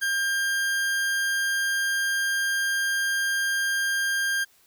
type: tone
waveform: 40% pulse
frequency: 1600 Hz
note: G6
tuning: 35 cents sharp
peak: -22 dBFS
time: 0.01-4.45 s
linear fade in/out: 20 ms
effects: white hiss -60 dBFS RMS until 4.66 s